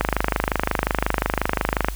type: click train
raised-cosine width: 0.5 ms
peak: -3 dBFS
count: 49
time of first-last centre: 0.01-1.885 s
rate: 25.6 Hz
effects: added 50 Hz sine -28 dBFS peak until 1.95 s + white hiss -41 dBFS RMS until 1.95 s